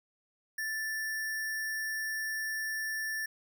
sine tone with sample-and-hold, 1760 Hz, A6, in tune, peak -32 dBFS, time 0.58-3.26 s, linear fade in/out 5 ms, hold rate 7350 Hz, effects none

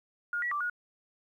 sine tone with pitch steps, 1425 / 1933 / 1171 / 1446 Hz, F6 / B6 / D6 / F#6, +34 / -38 / -5 / -40 cents, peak -29 dBFS, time 0.33-0.698 s, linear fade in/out 2 ms, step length 92 ms, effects 11-bit

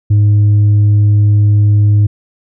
sine tone with tanh clipping, 103.83 Hz, G#2, in tune, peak -6 dBFS, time 0.1-2.07 s, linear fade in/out 10 ms, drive 2 dB, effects none

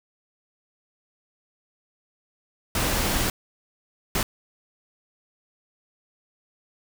pink noise bursts at uneven times, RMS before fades -24 dBFS, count 2, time 2.75-3.3 / 4.15-4.23 s, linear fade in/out 2 ms, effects none

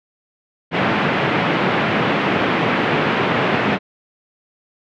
pink band-pass noise, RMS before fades -18 dBFS, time 0.71-3.79 s, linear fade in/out 50 ms, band 140 to 2800 Hz, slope 24 dB/octave, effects none

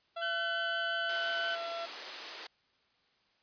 30% pulse tone, 675 Hz, E5, 41 cents sharp, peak -34 dBFS, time 0.16-1.86 s, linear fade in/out 10 ms
30% pulse tone with vibrato, 1515 Hz, F#6, 40 cents sharp, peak -30 dBFS, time 0.21-1.56 s, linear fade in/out 20 ms, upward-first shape sine, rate 5.7 Hz, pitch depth 9 cents each way
white high-pass noise, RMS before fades -40 dBFS, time 1.09-2.47 s, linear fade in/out 5 ms, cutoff 320 Hz, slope 24 dB/octave
effects white hiss -71 dBFS RMS until 3.42 s + resampled to 11025 Hz

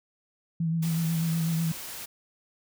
sine tone with vibrato, 164 Hz, E3, 9 cents flat, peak -24 dBFS, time 0.6-1.72 s, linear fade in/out 5 ms, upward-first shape sine, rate 8.1 Hz, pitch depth 32 cents each way
white noise, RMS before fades -39 dBFS, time 0.82-2.06 s, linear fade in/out 10 ms
effects none

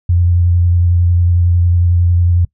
sine tone with vibrato, 87.31 Hz, F2, in tune, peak -8 dBFS, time 0.09-2.45 s, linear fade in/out 5 ms, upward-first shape sine, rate 11 Hz, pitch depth 21 cents each way, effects noise-tail reverb RT60 0.1 s tail -22 dB re dry

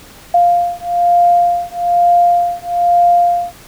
sine beating tone pair, 698.5 / 699.6 Hz, F5 / F5, 0 / +3 cents, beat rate 1.1 Hz, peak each -12 dBFS, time 0.34-3.53 s, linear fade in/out 5 ms, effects pink hiss -39 dBFS RMS until 3.67 s

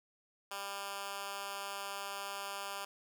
10% pulse tone with high-pass filter, 198.8 Hz, G3, 25 cents sharp, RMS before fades -42 dBFS, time 0.51-2.85 s, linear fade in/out 5 ms, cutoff 900 Hz, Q 0.7, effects none

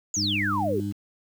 sine exponential sweep, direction down, 7040 to 355.1 Hz, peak -24 dBFS, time 0.14-0.8 s, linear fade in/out 2 ms
harmonic tone, 101.1 Hz, G#2, 46 cents flat, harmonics 1 / 2 / 3, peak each -31 / -31 / -31 dBFS, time 0.16-0.93 s, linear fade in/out 20 ms
effects 8-bit

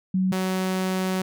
sine / sawtooth tone pair in turn, 187 / 187 Hz, F#3 / F#3, +19 / +19 cents, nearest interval unison, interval 0 cents, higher neither, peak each -19 dBFS, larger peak neither, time 0.14-0.32 / 0.32-1.22 s, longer second, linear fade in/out 5 ms, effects none

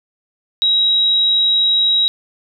sine tone, 3838 Hz, A#7, 50 cents sharp, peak -11 dBFS, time 0.62-2.08 s, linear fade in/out 0 ms, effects none

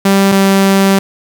sawtooth tone pair in turn, 196 / 194.89 Hz, G3 / G3, 0 / -10 cents, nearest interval unison, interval 10 cents, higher first, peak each -3 dBFS, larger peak neither, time 0.05-0.32 / 0.32-0.99 s, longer second, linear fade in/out 5 ms, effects 7-bit

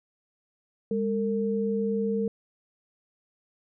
sine tone pair together, 203.5 / 453.9 Hz, G#3 / A#4, -35 / -46 cents, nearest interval octave + major second, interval 1389 cents, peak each -27 dBFS, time 0.91-2.28 s, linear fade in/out 2 ms, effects none

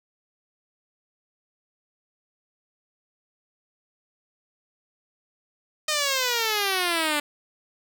5% pulse exponential sweep, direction down, 622 to 290 Hz, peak -11 dBFS, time 5.88-7.2 s, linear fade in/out 5 ms, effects none

